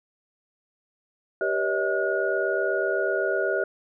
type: tone cluster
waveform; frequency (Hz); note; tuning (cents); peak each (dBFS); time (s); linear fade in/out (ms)
sine; 391.4 / 488.6 / 568 / 636 / 1444; G4 / B4 / C#5 / D#5 / F#6; -3 / -19 / +42 / +38 / -43; -27 / -31 / -30 / -28 / -28; 1.41-3.64; 2
effects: none